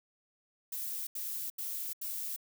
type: noise bursts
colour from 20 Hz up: violet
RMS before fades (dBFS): -38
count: 4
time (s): 0.72-2.363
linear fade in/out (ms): 5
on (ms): 350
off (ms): 81
effects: none